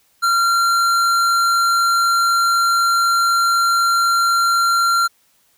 sine tone with tanh clipping, 1376 Hz, F6, 26 cents flat, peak -15 dBFS, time 0.22-5.08 s, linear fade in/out 20 ms, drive 17 dB, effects white hiss -59 dBFS RMS until 5.57 s

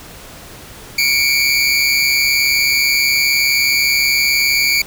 25% pulse tone pair together, 2230 / 2369 Hz, C#7 / D7, +10 / +14 cents, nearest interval minor second, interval 104 cents, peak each -11 dBFS, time 0.98-4.82 s, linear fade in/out 5 ms, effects pink hiss -36 dBFS RMS until 4.86 s

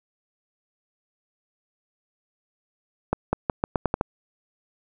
accelerating click train, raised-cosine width 1 ms, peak -7 dBFS, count 8, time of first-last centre 3.13-4.011 s, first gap 200 ms, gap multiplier 0.84, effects none

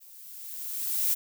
violet noise with level ramp, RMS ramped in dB -52 to -24 dBFS, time 0-1.15 s, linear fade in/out 20 ms, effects none

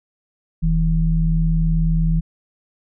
sine tone pair together, 40.48 / 162.1 Hz, E1 / E3, -31 / -29 cents, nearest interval 2 octaves, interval 2402 cents, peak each -17 dBFS, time 0.62-2.21 s, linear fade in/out 20 ms, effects none

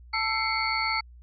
sine tone cluster, 883 / 1331 / 2100 / 2227 / 4435 Hz, A5 / E6 / C7 / C#7 / C#8, +6 / +16 / +6 / +7 / 0 cents, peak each -31 dBFS, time 0.13-1.01 s, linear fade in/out 10 ms, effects added 60 Hz sine -46 dBFS peak until 1.22 s

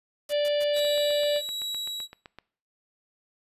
harmonic tone, 586 Hz, D5, 4 cents flat, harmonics 1 / 3 / 4 / 5 / 6 / 7 / 8, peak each -22 / -40 / -44 / -35 / -38 / -48 / -43 dBFS, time 0.29-1.42 s, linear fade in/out 50 ms
white noise bursts, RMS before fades -42 dBFS, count 4, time 0.29-0.798 s, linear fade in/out 2 ms, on 37 ms, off 120 ms
40% pulse tone with tremolo, 3886 Hz, B7, 29 cents flat, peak -28 dBFS, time 0.73-2.08 s, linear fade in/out 50 ms, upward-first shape sine, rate 1.3 Hz, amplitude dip 30%
click train, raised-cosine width 0.3 ms, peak -27 dBFS, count 13, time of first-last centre 0.85-2.386 s, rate 7.81 Hz
effects noise-tail reverb RT60 0.5 s tail -22 dB re dry + resampled to 32000 Hz

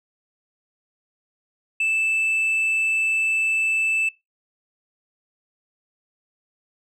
sine tone, 2637 Hz, E7, in tune, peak -16 dBFS, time 1.8-4.09 s, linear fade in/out 5 ms, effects noise-tail reverb RT60 0.2 s tail -22 dB re dry + tanh soft clip ceiling -18 dBFS

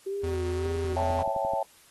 sine tone with vibrato, 382.2 Hz, G4, 44 cents flat, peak -29 dBFS, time 0.06-0.96 s, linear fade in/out 10 ms, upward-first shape sine, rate 1.8 Hz, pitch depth 86 cents each way
square tone, 84.8 Hz, E2, 50 cents sharp, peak -31 dBFS, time 0.23-1.23 s, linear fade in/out 10 ms
click train, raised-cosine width 3 ms, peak -29 dBFS, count 10, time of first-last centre 0.76-1.536 s, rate 11.6 Hz
sine chord, A dominant seventh, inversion first, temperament equal, 554.4 / 659.3 / 784 / 880 Hz, C#5 / E5 / G5 / A5, 0 / 0 / 0 / 0 cents, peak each -31 dBFS, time 0.96-1.63 s, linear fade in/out 5 ms
effects white hiss -57 dBFS RMS until 1.9 s + AAC 32 kbps

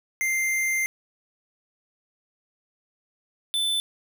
square tone pair in turn, 2093 / 3520 Hz, C7 / A7, 0 / 0 cents, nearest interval major sixth, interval 900 cents, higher second, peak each -23 dBFS, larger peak neither, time 0.21-0.86 / 3.54-3.8 s, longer first, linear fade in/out 0 ms, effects 10-bit

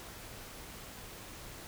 silence, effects pink hiss -48 dBFS RMS until 1.67 s

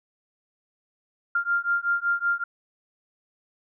sine beating tone pair, 1394 / 1399.3 Hz, F6 / F6, -4 / +3 cents, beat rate 5.3 Hz, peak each -25 dBFS, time 1.35-2.44 s, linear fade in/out 5 ms, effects none

